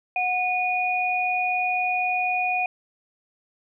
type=tone pair together; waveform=sine; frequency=731.1 / 2459 Hz; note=F#5 / D#7; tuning=-21 / -21 cents; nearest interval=octave + major sixth; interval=2100 cents; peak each=-24 dBFS; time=0.16-2.66 s; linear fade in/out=2 ms; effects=none